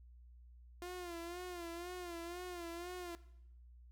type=tone with vibrato; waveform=sawtooth; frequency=349.2 Hz; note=F4; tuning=in tune; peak=-40 dBFS; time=0.82-3.15 s; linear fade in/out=0 ms; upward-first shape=sine; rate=2 Hz; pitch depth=68 cents each way; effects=noise-tail reverb RT60 0.8 s tail -18 dB re dry + added 60 Hz sine -56 dBFS peak until 3.91 s